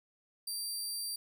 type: tone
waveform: 20% pulse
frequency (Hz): 4699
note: D8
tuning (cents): 0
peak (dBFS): -30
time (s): 0.47-1.16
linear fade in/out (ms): 5
effects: none